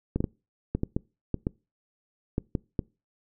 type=clicks; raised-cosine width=3 ms; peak=-13 dBFS; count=11; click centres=0.16 / 0.205 / 0.242 / 0.75 / 0.834 / 0.965 / 1.343 / 1.469 / 2.381 / 2.552 / 2.792 s; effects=noise-tail reverb RT60 0.3 s tail -25 dB re dry